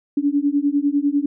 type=beating tone pair; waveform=sine; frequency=281.4 / 291.4 Hz; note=C#4 / D4; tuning=+26 / -13 cents; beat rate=10 Hz; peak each=-19 dBFS; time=0.17-1.26 s; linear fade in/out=5 ms; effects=none